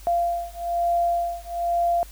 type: beating tone pair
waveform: sine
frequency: 690 / 691.1 Hz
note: F5 / F5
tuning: -21 / -18 cents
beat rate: 1.1 Hz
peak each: -24 dBFS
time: 0.07-2.03 s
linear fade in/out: 0 ms
effects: added 50 Hz sine -41 dBFS peak until 2.11 s + white hiss -49 dBFS RMS until 2.11 s